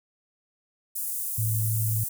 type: high-pass noise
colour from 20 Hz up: pink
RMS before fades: -31 dBFS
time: 0.95-2.09 s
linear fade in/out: 10 ms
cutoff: 9400 Hz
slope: 24 dB/octave
type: tone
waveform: sine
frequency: 109.7 Hz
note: A2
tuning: 5 cents flat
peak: -24 dBFS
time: 1.38-2.04 s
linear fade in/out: 5 ms
effects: none